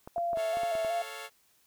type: clicks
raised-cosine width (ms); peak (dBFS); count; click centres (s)
1; -28; 8; 0.075 / 0.181 / 0.332 / 0.373 / 0.571 / 0.634 / 0.753 / 0.848
type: tone with vibrato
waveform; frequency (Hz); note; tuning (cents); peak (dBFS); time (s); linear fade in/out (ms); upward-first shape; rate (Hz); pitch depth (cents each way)
sine; 673; E5; +36; -28; 0.16-1.02; 2; square; 2.7; 38
type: chord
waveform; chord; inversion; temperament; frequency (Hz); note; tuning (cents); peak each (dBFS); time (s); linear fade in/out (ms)
10% pulse; A augmented; none; equal; 440 / 554.4 / 698.5; A4 / C#5 / E#5; 0 / 0 / 0; -36; 0.35-1.3; 50
effects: white hiss -67 dBFS RMS until 1.66 s